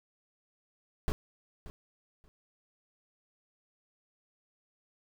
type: noise with echo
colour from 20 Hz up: brown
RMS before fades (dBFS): -29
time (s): 1.08-1.12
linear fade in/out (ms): 0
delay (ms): 580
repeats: 2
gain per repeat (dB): -15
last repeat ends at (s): 2.28
effects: none